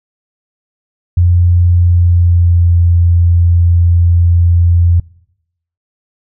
sine tone with pitch glide, 87.7 to 86.14 Hz, F2 to F2, +8 to -23 cents, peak -5 dBFS, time 1.17-5 s, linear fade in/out 5 ms, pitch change -31 cents, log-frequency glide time 1.77-2.74 s, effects noise-tail reverb RT60 0.8 s tail -24 dB re dry

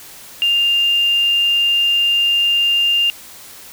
sine tone with quantisation, 2801 Hz, F7, 4 cents sharp, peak -12 dBFS, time 0.42-3.1 s, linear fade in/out 0 ms, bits 6, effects white hiss -38 dBFS RMS until 3.72 s

